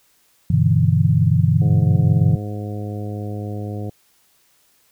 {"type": "chord", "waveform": "sine", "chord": "E minor seventh", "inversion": "first", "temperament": "equal", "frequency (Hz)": [98, 123.47, 146.83, 164.81], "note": ["G2", "B2", "D3", "E3"], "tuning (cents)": [0, 0, 0, 0], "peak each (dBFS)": -18, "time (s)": [0.5, 2.36], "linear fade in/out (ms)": 5}
{"type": "harmonic tone", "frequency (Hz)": 103.83, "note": "G#2", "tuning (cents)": 0, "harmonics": [1, 2, 3, 4, 5, 6, 7], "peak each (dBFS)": [-26, -32, -34, -36, -37, -44, -40], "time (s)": [1.61, 3.9], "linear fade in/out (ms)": 5}
{"effects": ["white hiss -59 dBFS RMS until 4.91 s"]}